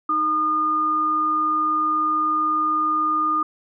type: tone pair together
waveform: sine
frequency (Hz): 311.1 / 1218.1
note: D#4 / D#6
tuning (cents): 0 / -37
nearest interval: 2 octaves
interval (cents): 2363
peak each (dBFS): -29 / -18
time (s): 0.09-3.43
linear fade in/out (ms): 5
effects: none